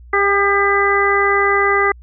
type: harmonic tone with a mistuned harmonic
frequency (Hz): 399.4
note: G4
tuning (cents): +32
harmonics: 1 / 2 / 3 / 4 / 5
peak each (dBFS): -17 / -22 / -17 / -22 / -17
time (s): 0.13-1.92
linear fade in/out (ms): 5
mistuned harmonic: 3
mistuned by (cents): +17
effects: added 60 Hz sine -37 dBFS peak until 2.02 s